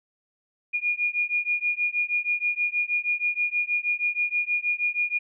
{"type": "beating tone pair", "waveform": "sine", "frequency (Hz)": [2431, 2437.3], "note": ["D#7", "D#7"], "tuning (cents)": [-41, -36], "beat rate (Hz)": 6.3, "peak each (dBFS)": -26, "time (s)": [0.73, 5.19], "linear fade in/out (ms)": 20, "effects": []}